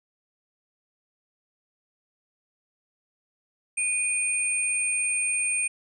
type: tone pair together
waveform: sine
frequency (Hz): 2464 / 8781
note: D#7 / C#9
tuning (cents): -17 / -17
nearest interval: octave + minor seventh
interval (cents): 2200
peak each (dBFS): -26 / -26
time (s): 3.77-5.68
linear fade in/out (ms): 10
effects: none